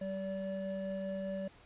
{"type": "tone pair together", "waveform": "triangle", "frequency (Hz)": [193.6, 575.8], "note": ["G3", "D5"], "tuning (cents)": [-21, -34], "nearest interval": "octave + perfect fifth", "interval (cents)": 1887, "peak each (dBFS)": [-37, -36], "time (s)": [0.01, 1.48], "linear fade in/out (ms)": 5, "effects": ["pink hiss -60 dBFS RMS until 1.65 s", "resampled to 8000 Hz"]}